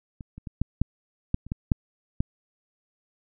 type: clicks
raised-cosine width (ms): 5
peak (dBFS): -26 / -28 / -23 / -11 / -9 / -10 / -28 / -15 / -7 / -11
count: 10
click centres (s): 0.208 / 0.38 / 0.472 / 0.616 / 0.816 / 1.344 / 1.466 / 1.519 / 1.718 / 2.205
effects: none